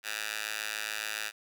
10% pulse tone with high-pass filter, 107.1 Hz, A2, 46 cents flat, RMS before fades -36 dBFS, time 0.03-1.32 s, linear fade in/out 50 ms, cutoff 1900 Hz, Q 1.2, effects none

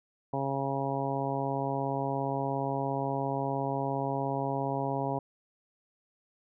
harmonic tone, 137.1 Hz, C#3, 19 cents flat, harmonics 1 / 2 / 3 / 4 / 5 / 6 / 7, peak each -35 / -36 / -37 / -37 / -36 / -37 / -37 dBFS, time 0.33-5.19 s, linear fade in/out 5 ms, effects none

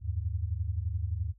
sine tone cluster, 77.6 / 89.3 / 100.8 Hz, D#2 / F2 / G2, -4 / +39 / +49 cents, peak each -32 / -38 / -33 dBFS, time 0.01-1.34 s, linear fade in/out 50 ms, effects added 50 Hz sine -57 dBFS peak until 1.38 s

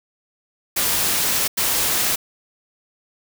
white noise bursts at uneven times, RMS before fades -20 dBFS, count 2, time 0.76-1.48 / 1.57-2.16 s, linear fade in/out 10 ms, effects none

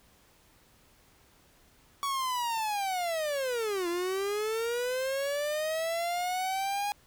45% pulse linear two-way sweep, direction down then up, 1129 to 340 to 826 Hz, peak -29 dBFS, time 2.03-6.92 s, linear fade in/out 0 ms, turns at 3.88 s, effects pink hiss -62 dBFS RMS until 7.06 s

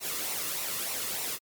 white noise with flanger, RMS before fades -33 dBFS, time 0-1.39 s, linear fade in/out 50 ms, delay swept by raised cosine 0.6 to 1.31 ms, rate 3.3 Hz, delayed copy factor -0.55, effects MP3 96 kbps

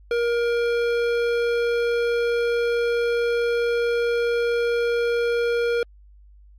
sine tone with hard clipping, 472.3 Hz, A#4, 23 cents sharp, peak -21 dBFS, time 0.11-5.83 s, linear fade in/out 2 ms, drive 14 dB, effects added 50 Hz sine -46 dBFS peak until 6.58 s + MP3 64 kbps

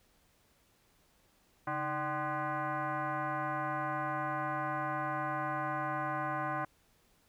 sine tone with frequency modulation, 140 Hz, C#3, 18 cents sharp, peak -32 dBFS, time 1.67-6.65 s, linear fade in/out 5 ms, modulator 452 Hz, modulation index 3.1, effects pink hiss -69 dBFS RMS until 7.28 s

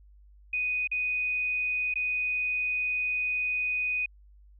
sine tone with dropouts, 2489 Hz, D#7, in tune, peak -26 dBFS, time 0.53-4.06 s, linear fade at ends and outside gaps 5 ms, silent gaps 0.874-0.914 / 1.94-1.956 s, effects added 50 Hz sine -52 dBFS peak until 4.59 s

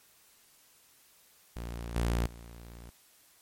sawtooth tone with level steps, 58.27 Hz, A#1, in tune, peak -33 / -23 / -42 dBFS, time 1.56-2.9 s, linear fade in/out 0 ms, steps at 1.96 / 2.26 s, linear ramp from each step 2 ms, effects white hiss -62 dBFS RMS until 3.41 s + MP3 64 kbps

